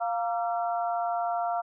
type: harmonic tone with a mistuned harmonic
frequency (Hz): 233.1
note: A#3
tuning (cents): 0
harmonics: 3 / 4 / 5 / 6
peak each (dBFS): -27 / -35 / -40 / -36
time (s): 0-1.62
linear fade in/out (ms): 20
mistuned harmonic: 6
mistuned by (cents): -51
effects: none